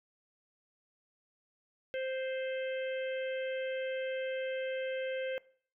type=harmonic tone; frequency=523.3 Hz; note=C5; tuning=in tune; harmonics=1 / 3 / 4 / 5 / 6; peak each=-34 / -44 / -46 / -48 / -50 dBFS; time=1.94-5.38 s; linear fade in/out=0 ms; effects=noise-tail reverb RT60 0.5 s tail -21 dB re dry